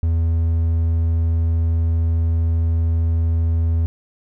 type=tone; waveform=triangle; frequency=82.41 Hz; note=E2; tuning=in tune; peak=-13 dBFS; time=0.03-3.86 s; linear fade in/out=0 ms; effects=none